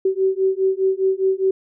sine beating tone pair, 379.5 / 384.4 Hz, F#4 / G4, +44 / -34 cents, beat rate 4.9 Hz, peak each -19 dBFS, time 0.05-1.51 s, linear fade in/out 5 ms, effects none

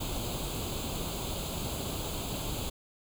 pink noise with comb filter, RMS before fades -35 dBFS, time 0-2.7 s, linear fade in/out 10 ms, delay 0.27 ms, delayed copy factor +0.8, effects none

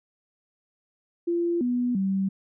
sine tone with pitch steps, 343.1 / 245.5 / 193 Hz, F4 / B3 / G3, -31 / -10 / -27 cents, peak -22 dBFS, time 1.27-2.29 s, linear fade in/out 10 ms, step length 340 ms, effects none

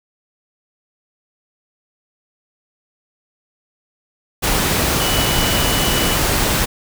sine tone in noise, 2960 Hz, F#7, in tune, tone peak -23 dBFS, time 5-6.16 s, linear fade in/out 20 ms, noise pink, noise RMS -17 dBFS, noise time 4.42-6.66 s, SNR -9 dB, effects none

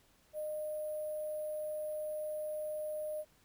sine tone with sample-and-hold, 611 Hz, D#5, 32 cents flat, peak -36 dBFS, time 0.33-3.25 s, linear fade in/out 50 ms, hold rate 11025 Hz, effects pink hiss -68 dBFS RMS until 3.44 s

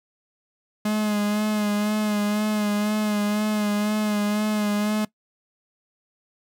45% pulse tone with vibrato, 210 Hz, G#3, 19 cents sharp, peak -21 dBFS, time 0.85-5.05 s, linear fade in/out 5 ms, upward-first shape sine, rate 2 Hz, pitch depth 31 cents each way, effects noise-tail reverb RT60 0.1 s tail -20 dB re dry

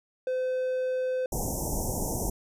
triangle tone, 512 Hz, C5, 38 cents flat, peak -24 dBFS, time 0.27-1.26 s, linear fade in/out 2 ms
pink band-stop noise, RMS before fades -30 dBFS, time 1.32-2.3 s, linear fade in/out 5 ms, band 930 to 5600 Hz, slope 96 dB/octave
effects resampled to 32000 Hz

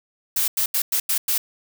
blue noise bursts at uneven times, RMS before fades -21 dBFS, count 6, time 0.36-0.48 / 0.57-0.66 / 0.74-0.82 / 0.92-1 / 1.09-1.18 / 1.28-1.38 s, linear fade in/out 5 ms, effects none

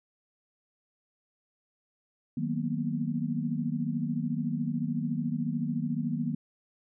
sine chord, B major seventh, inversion first, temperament equal, 155.56 / 185 / 233.1 / 246.9 Hz, D#3 / F#3 / A#3 / B3, 0 / 0 / 0 / 0 cents, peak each -33 / -36 / -32 / -34 dBFS, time 2.37-6.35 s, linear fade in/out 5 ms, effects none

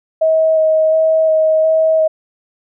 sine tone with vibrato, 635 Hz, D#5, 35 cents sharp, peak -9 dBFS, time 0.21-2.08 s, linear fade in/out 10 ms, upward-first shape square, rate 1.4 Hz, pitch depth 10 cents each way, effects none

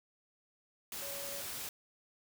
sine tone in noise, 561 Hz, C#5, 21 cents sharp, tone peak -46 dBFS, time 1.02-1.41 s, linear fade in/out 2 ms, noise white, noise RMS -42 dBFS, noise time 0.92-1.69 s, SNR -7 dB, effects none

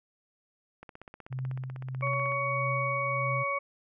click train, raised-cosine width 0.5 ms, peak -30 dBFS, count 25, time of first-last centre 0.83-2.321 s, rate 16.1 Hz
sine tone with tremolo, 129.9 Hz, C3, 12 cents flat, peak -30 dBFS, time 1.3-3.44 s, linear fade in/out 20 ms, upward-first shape triangle, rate 1.6 Hz, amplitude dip 60%
harmonic tone, 560 Hz, C#5, 18 cents sharp, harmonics 1 / 2 / 4, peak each -34 / -31 / -32 dBFS, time 2.02-3.59 s, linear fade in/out 10 ms
effects none

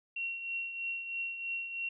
sine tone with tremolo, 2736 Hz, F7, 36 cents flat, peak -32 dBFS, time 0.16-1.89 s, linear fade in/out 5 ms, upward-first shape triangle, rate 3.1 Hz, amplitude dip 60%, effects none

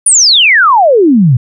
sine exponential sweep, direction down, 9960 to 114.3 Hz, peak -3 dBFS, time 0.06-1.37 s, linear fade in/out 5 ms, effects none

